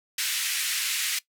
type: band-pass noise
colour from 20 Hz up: pink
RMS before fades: -28 dBFS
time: 0.18-1.19 s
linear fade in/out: 5 ms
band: 1900 to 14000 Hz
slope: 24 dB/octave
effects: noise-tail reverb RT60 0.1 s tail -19 dB re dry